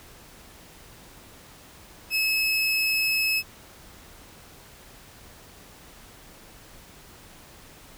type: tone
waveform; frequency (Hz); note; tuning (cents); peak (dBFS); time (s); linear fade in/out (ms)
30% pulse; 2586; E7; -34; -19; 2.1-3.43; 50
effects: pink hiss -49 dBFS RMS until 7.97 s